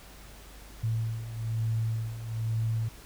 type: beating tone pair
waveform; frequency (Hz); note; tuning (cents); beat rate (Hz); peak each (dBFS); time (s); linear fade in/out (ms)
sine; 111.6 / 112.7; A2 / A2; +25 / +42; 1.1; -34 / -29; 0.83-2.89; 10
effects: added 50 Hz sine -49 dBFS peak until 3.05 s + pink hiss -51 dBFS RMS until 3.05 s

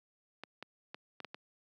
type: clicks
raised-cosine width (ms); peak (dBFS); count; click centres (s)
0.3; -27; 6; 0.436 / 0.626 / 0.945 / 1.203 / 1.247 / 1.345
effects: high-pass 200 Hz 12 dB/octave

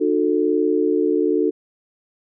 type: tone cluster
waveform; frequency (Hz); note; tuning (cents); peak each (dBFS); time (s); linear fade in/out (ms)
sine; 300.8 / 361.1 / 442.2; D4 / F#4 / A4; +42 / -42 / +9; -20; 0-1.51; 20
effects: none

